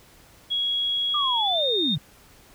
sine tone with pitch glide, 3322 to 3665 Hz, G#7 to A#7, 0 to -30 cents, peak -22 dBFS, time 0.5-1.96 s, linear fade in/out 20 ms, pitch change +170 cents, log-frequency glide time 1.36-1.64 s
sine linear sweep, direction down, 1222 to 125.5 Hz, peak -24 dBFS, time 1.14-1.98 s, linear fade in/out 5 ms
effects pink hiss -53 dBFS RMS until 2.54 s

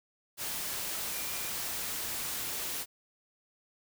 sine tone in noise, 2395 Hz, D7, 33 cents sharp, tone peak -47 dBFS, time 1.1-1.52 s, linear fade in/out 50 ms, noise white, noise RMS -36 dBFS, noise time 0.37-2.86 s, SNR -14 dB, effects none

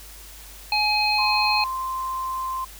harmonic tone, 841 Hz, G#5, 22 cents sharp, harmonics 1 / 3 / 5, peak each -23 / -23 / -23 dBFS, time 0.72-1.64 s, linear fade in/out 2 ms
sine tone, 1044 Hz, C6, 4 cents flat, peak -25 dBFS, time 1.18-2.65 s, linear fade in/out 10 ms
effects added 50 Hz sine -44 dBFS peak until 2.79 s + white hiss -44 dBFS RMS until 2.79 s

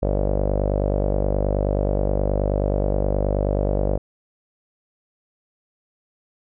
sawtooth tone with low-pass filter, 49.44 Hz, G1, 15 cents sharp, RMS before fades -21 dBFS, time 0.02-3.98 s, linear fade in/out 10 ms, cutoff 570 Hz, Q 5, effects none

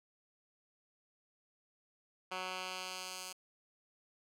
10% pulse tone with band-pass filter sweep, 185 Hz, F#3, in tune, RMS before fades -43 dBFS, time 2.31-3.33 s, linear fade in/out 10 ms, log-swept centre 2000 to 7400 Hz, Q 0.8, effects none

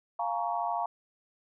sine chord, Bb minor seventh, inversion second, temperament just, 699.2 / 839.1 / 932.3 / 1118.8 Hz, F5 / Ab5 / Bb5 / Db6, +2 / +18 / 0 / +16 cents, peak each -32 / -36 / -33 / -37 dBFS, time 0.19-0.86 s, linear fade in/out 5 ms, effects none

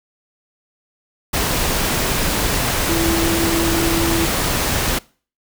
sine tone in noise, 332.3 Hz, E4, 14 cents sharp, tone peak -18 dBFS, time 2.88-4.26 s, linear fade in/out 10 ms, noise pink, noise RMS -19 dBFS, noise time 1.33-4.99 s, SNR -2 dB, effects noise-tail reverb RT60 0.4 s tail -23 dB re dry

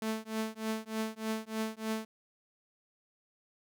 sawtooth tone with tremolo, 220 Hz, A3, in tune, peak -26 dBFS, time 0.02-2.05 s, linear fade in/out 2 ms, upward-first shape triangle, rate 3.3 Hz, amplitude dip 100%, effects none

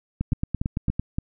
two click trains, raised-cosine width 5 ms, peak -12 / -12 dBFS, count 4 / 8, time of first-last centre 0.33-1.185 / 0.21-0.996 s, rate 3.51 / 8.91 Hz, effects none

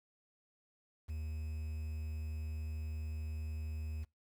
triangle tone with quantisation, 77.78 Hz, D#2, in tune, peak -36 dBFS, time 1.08-4.05 s, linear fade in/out 20 ms, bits 10, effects noise-tail reverb RT60 0.2 s tail -23 dB re dry

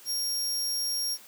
sawtooth tone, 5580 Hz, F8, 2 cents flat, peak -25 dBFS, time 0.05-1.18 s, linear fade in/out 50 ms, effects white hiss -51 dBFS RMS until 1.27 s + high-pass 150 Hz 12 dB/octave

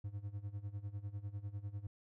triangle tone with tremolo, 101.7 Hz, G#2, 36 cents flat, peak -36 dBFS, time 0.04-1.87 s, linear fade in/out 5 ms, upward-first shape sine, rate 10 Hz, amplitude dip 85%, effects none

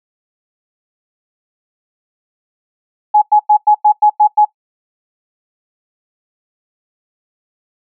sine tone bursts, 841 Hz, G#5, 22 cents sharp, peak -5 dBFS, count 8, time 3.14-4.451 s, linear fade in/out 10 ms, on 79 ms, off 97 ms, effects noise-tail reverb RT60 0.1 s tail -18 dB re dry

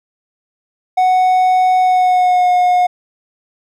triangle tone with pitch glide, 740 to 721.4 Hz, F#5 to F#5, 0 to -44 cents, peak -7 dBFS, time 0.97-2.87 s, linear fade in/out 10 ms, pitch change -44 cents, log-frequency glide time 1.8-2.51 s, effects none

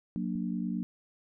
sine chord, Gb augmented, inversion none, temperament equal with one note detuned, 183.72 / 233.1 / 293.7 Hz, Gb3 / Bb3 / D4, -12 / 0 / 0 cents, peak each -33 / -34 / -38 dBFS, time 0.16-0.83 s, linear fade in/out 0 ms
click, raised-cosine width 5 ms, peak -37 dBFS, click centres 0.355 s
effects none

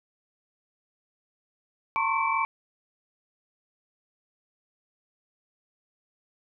sine tone cluster, 906 / 1063 / 1107 / 2319 Hz, A#5 / C6 / C#6 / D7, -50 / +27 / -3 / -22 cents, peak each -28 / -29 / -29 / -29 dBFS, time 1.96-2.45 s, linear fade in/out 0 ms, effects none

